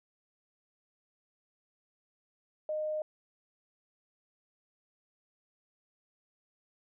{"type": "tone", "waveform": "sine", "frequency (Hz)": 615, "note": "D#5", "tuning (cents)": -20, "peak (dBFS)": -31, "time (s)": [2.69, 3.02], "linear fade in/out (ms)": 2, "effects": []}